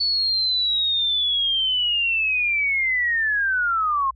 sine linear sweep, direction down, 4459 to 1046.5 Hz, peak -18 dBFS, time 0-4.11 s, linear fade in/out 10 ms, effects added 60 Hz sine -46 dBFS peak until 4.15 s + MP3 48 kbps

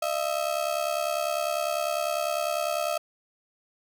35% pulse ring-modulated tone, 644 Hz, E5, 41 cents flat, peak -21 dBFS, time 0.02-2.98 s, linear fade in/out 5 ms, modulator 35 Hz, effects none

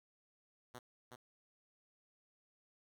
5% pulse tone with echo, 123.9 Hz, B2, 6 cents sharp, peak -37 dBFS, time 0.74-0.79 s, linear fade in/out 10 ms, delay 370 ms, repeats 1, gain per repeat -3 dB, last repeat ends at 1.16 s, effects none

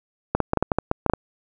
clicks, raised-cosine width 1 ms, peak -5 dBFS, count 11, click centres 0.35 / 0.403 / 0.534 / 0.573 / 0.626 / 0.718 / 0.786 / 0.914 / 1.063 / 1.098 / 1.136 s, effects none

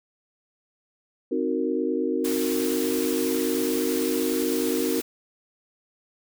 sine chord, C half-diminished seventh, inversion none, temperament equal with one note detuned, 261.6 / 311.1 / 370 / 462.4 Hz, C4 / Eb4 / Gb4 / Bb4, 0 / 0 / 0 / -14 cents, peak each -28 dBFS, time 1.31-5.01 s, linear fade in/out 10 ms
white noise, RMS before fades -33 dBFS, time 2.24-5.02 s, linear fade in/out 10 ms
effects none

